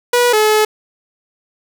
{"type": "tone pair in turn", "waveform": "sawtooth", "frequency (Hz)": [486.4, 428.8], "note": ["B4", "A4"], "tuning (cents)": [-26, -45], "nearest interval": "major second", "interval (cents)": 219, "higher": "first", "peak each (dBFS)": -6, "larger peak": "neither", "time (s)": [[0.13, 0.33], [0.33, 0.65]], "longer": "second", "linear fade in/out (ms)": 5, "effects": []}